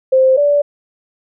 sine tone pair in turn, 523.3 / 579.5 Hz, C5 / D5, 0 / -23 cents, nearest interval major second, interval 177 cents, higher second, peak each -7 / -9 dBFS, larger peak first, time 0.12-0.37 / 0.37-0.62 s, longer neither, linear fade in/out 10 ms, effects none

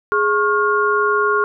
sine tone cluster, 417 / 1094 / 1415 Hz, G#4 / C#6 / F6, +7 / -23 / +22 cents, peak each -18 dBFS, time 0.12-1.44 s, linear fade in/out 0 ms, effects none

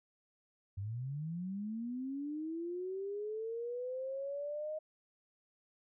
sine linear sweep, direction up, 93.6 to 625 Hz, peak -37 dBFS, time 0.77-4.79 s, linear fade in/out 10 ms, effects none

